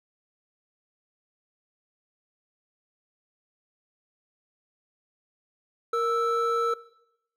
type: tone pair together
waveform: triangle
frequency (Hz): 466.2 / 1318.6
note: A#4 / E6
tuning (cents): 0 / 0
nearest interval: octave + tritone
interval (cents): 1800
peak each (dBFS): -24 / -24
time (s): 5.93-6.74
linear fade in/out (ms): 5
effects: noise-tail reverb RT60 0.8 s tail -19 dB re dry